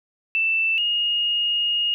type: tone pair in turn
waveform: sine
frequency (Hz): 2658 / 2858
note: E7 / F7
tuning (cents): +14 / +39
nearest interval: minor second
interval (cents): 125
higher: second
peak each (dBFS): -18 / -19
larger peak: first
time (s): 0.35-0.78 / 0.78-1.94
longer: second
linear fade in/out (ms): 0
effects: none